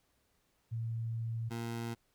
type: tone pair in turn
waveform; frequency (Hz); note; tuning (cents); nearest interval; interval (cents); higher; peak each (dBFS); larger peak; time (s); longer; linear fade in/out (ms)
sine / 20% pulse; 114.2 / 116.4; A#2 / A#2; -35 / -2; unison; 33; second; -34 / -32; second; 0.71-1.5 / 1.5-1.95; first; 20
effects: pink hiss -75 dBFS RMS until 2.14 s